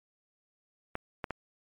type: clicks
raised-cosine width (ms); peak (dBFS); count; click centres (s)
0.5; -18; 3; 0.954 / 1.242 / 1.307
effects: MP3 48 kbps